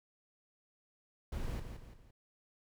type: noise with echo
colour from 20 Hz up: brown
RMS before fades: -38 dBFS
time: 1.32-1.6 s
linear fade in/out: 5 ms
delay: 170 ms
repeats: 3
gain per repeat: -7 dB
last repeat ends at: 2.11 s
effects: none